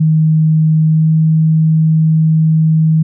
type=tone with pitch glide; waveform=sine; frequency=157.3 to 158.67 Hz; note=D#3 to D#3; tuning=+19 to +34 cents; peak=-7 dBFS; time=0-3.03 s; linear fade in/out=10 ms; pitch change=+15 cents; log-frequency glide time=0.86-1.1 s; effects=none